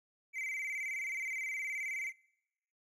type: tone with vibrato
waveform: triangle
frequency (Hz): 2179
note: C#7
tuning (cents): -30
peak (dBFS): -34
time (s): 0.33-2.13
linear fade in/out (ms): 50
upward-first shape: square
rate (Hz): 19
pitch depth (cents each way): 86
effects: noise-tail reverb RT60 0.9 s tail -25 dB re dry